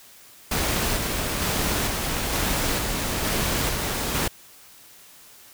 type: noise with tremolo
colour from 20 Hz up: pink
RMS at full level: -24 dBFS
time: 0.51-4.28 s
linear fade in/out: 5 ms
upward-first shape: square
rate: 1.1 Hz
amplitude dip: 25%
effects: white hiss -49 dBFS RMS until 5.53 s